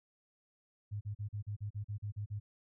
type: tone bursts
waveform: sine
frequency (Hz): 103.7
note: G#2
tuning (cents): -2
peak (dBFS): -36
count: 11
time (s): 0.91-2.4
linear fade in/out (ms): 20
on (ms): 100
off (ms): 39
effects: none